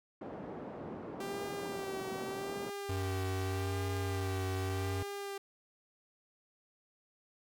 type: band-pass noise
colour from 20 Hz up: pink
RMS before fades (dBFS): -44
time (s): 0.21-2.7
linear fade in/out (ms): 5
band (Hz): 200 to 700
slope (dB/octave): 12
type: tone with vibrato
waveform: sawtooth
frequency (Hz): 392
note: G4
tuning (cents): 0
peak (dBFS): -35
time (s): 1.2-5.38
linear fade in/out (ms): 5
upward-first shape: sine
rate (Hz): 0.83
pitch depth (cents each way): 44
type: tone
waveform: square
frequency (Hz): 94.2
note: F#2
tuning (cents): +32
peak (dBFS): -35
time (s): 2.89-5.03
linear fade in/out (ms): 5
effects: none